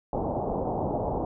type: low-pass noise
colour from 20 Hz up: white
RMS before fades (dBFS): -29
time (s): 0.13-1.25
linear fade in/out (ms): 2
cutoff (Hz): 860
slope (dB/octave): 48
effects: none